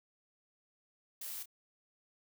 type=noise with echo; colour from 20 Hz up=blue; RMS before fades=-43 dBFS; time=1.21-1.43 s; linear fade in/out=5 ms; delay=28 ms; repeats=1; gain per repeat=-10 dB; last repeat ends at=1.458 s; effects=none